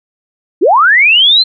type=linear sweep; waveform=sine; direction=up; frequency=277.2 to 4186 Hz; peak=-4 dBFS; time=0.61-1.44 s; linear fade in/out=20 ms; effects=none